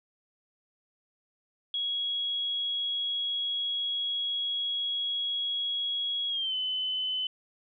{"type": "tone with pitch glide", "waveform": "sine", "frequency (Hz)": [3322, 3029], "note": ["G#7", "F#7"], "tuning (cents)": [0, 40], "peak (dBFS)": -28, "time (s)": [1.74, 7.27], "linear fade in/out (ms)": 2, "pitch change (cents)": -160, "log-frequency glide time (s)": [6.29, 6.55], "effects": []}